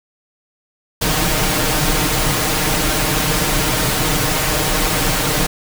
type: noise with comb filter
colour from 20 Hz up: pink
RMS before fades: -17 dBFS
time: 1.01-5.47 s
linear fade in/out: 10 ms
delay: 6.5 ms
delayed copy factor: +0.65
effects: none